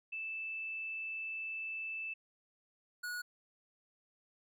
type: tone pair in turn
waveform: sine / square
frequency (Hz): 2637 / 1458.3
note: E7 / F#6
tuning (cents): 0 / -26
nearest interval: minor seventh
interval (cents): 1026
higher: first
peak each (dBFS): -38 / -39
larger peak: first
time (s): 0.12-2.14 / 3.03-3.22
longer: first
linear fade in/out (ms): 10
effects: none